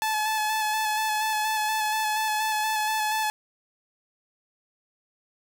sawtooth tone with vibrato, 863 Hz, A5, 34 cents flat, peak -20 dBFS, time 0.02-3.3 s, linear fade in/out 0 ms, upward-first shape square, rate 4.2 Hz, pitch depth 18 cents each way, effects none

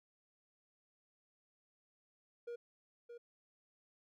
triangle tone with echo, 474.8 Hz, A#4, 32 cents sharp, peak -40 dBFS, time 2.47-2.56 s, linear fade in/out 10 ms, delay 620 ms, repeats 1, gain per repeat -7 dB, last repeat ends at 3.18 s, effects none

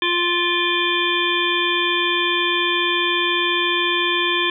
harmonic tone with a mistuned harmonic, 349.2 Hz, F4, in tune, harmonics 1 / 3 / 5 / 7 / 9 / 10, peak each -24 / -24 / -24 / -24 / -24 / -24 dBFS, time 0.02-4.5 s, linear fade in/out 2 ms, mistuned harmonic 7, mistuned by -19 cents, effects none

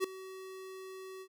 square tone with ADSR envelope, 378.5 Hz, F#4, 39 cents sharp, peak -27 dBFS, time 0-1.28 s, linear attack 41 ms, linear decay 4 ms, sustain -18 dB, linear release 66 ms, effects none

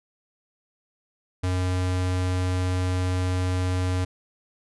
square tone, 91.5 Hz, F#2, 19 cents flat, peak -23 dBFS, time 1.43-4.05 s, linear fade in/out 10 ms, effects resampled to 24000 Hz

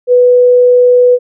sine tone, 493.9 Hz, B4, in tune, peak -3 dBFS, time 0.07-1.19 s, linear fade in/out 50 ms, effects none

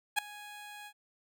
15% pulse tone with ADSR envelope, 830.6 Hz, G#5, in tune, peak -17 dBFS, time 0.16-0.93 s, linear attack 26 ms, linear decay 3 ms, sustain -22 dB, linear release 65 ms, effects none

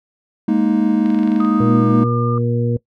triangle chord, Ab suspended second, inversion none, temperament just, 207.7 / 233.6 / 311.5 Hz, Ab3 / Bb3 / Eb4, 0 / +4 / +2 cents, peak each -15 dBFS, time 0.48-2.04 s, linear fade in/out 5 ms
click train, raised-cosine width 0.3 ms, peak -19 dBFS, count 10, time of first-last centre 1.06-1.448 s, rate 23.2 Hz
sine tone with pitch glide, 1244.5 to 1200.7 Hz, D#6 to D6, 0 to +38 cents, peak -23 dBFS, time 1.4-2.38 s, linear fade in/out 2 ms, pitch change -62 cents, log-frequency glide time 1.68-1.9 s
harmonic tone, 118.9 Hz, A#2, 35 cents sharp, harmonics 1 / 2 / 3 / 4, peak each -17 / -22 / -29 / -22 dBFS, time 1.6-2.77 s, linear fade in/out 5 ms
effects noise-tail reverb RT60 0.1 s tail -20 dB re dry

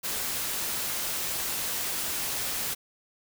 white noise, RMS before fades -31 dBFS, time 0.03-2.75 s, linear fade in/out 20 ms, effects none

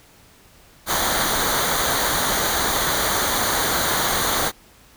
pink noise with comb filter, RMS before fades -21 dBFS, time 0.86-4.52 s, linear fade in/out 50 ms, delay 0.38 ms, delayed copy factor -0.7, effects pink hiss -51 dBFS RMS until 4.96 s

